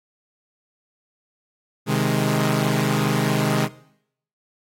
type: chord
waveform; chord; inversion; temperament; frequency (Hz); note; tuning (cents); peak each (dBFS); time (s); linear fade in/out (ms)
sawtooth; Ab major; first; equal; 130.81 / 155.56 / 207.7; C3 / Eb3 / Ab3; 0 / 0 / 0; -19; 1.86-3.69; 50
effects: noise-tail reverb RT60 0.7 s tail -19 dB re dry + AAC 48 kbps